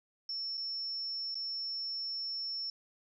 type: tone with dropouts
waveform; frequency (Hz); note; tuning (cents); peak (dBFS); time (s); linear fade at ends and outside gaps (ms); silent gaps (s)
sine; 5400; E8; +41; -35; 0.29-2.7; 2; 0.572-0.576 / 1.345-1.353
effects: none